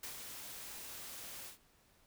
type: noise with ADSR envelope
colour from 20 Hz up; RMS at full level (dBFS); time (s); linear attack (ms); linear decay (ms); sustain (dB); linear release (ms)
white; -44; 0.03-1.58; 4; 98; -4; 120
effects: pink hiss -69 dBFS RMS until 2.06 s